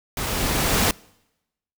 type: noise with level ramp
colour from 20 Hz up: pink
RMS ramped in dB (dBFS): -27 to -18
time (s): 0.17-0.91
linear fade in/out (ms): 2
effects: noise-tail reverb RT60 0.9 s tail -25 dB re dry